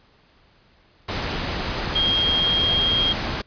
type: tone in noise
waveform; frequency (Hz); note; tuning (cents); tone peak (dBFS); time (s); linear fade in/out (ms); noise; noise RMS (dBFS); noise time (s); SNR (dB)
sine; 3234; G#7; -47; -18; 1.95-3.13; 10; pink; -26; 1.08-3.42; +5
effects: pink hiss -57 dBFS RMS until 3.46 s + resampled to 11025 Hz